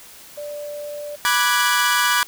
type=tone; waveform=sine; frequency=587.3 Hz; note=D5; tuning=in tune; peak=-28 dBFS; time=0.37-1.16 s; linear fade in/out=10 ms
type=chord; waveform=sawtooth; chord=G# half-diminished seventh; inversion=first; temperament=equal with one note detuned; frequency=981.5 / 1174.7 / 1480 / 1661.2 Hz; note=B5 / D6 / F#6 / G#6; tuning=-11 / 0 / 0 / 0 cents; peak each=-18 dBFS; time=1.25-2.23 s; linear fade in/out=0 ms
effects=white hiss -43 dBFS RMS until 2.27 s